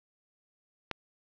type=click; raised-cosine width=0.3 ms; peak=-16 dBFS; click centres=0.913 s; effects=resampled to 16000 Hz + 7-bit